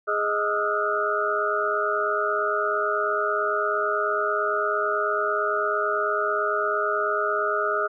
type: tone cluster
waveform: sine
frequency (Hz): 416.2 / 625 / 1230 / 1319 / 1436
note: G#4 / D#5 / D#6 / E6 / F6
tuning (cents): +4 / +8 / -20 / +1 / +48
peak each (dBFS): -28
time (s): 0.07-7.88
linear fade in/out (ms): 20
effects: none